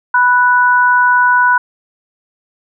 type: tone pair together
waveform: sine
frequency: 987.8 / 1480 Hz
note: B5 / F#6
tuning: 0 / 0 cents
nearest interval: perfect fifth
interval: 700 cents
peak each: -10 dBFS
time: 0.14-1.58 s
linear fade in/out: 5 ms
effects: none